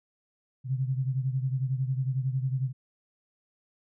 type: beating tone pair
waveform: sine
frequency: 129.2 / 140.2 Hz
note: C3 / C#3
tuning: -21 / +20 cents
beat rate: 11 Hz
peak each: -27 / -32 dBFS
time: 0.64-2.73 s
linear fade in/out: 50 ms
effects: none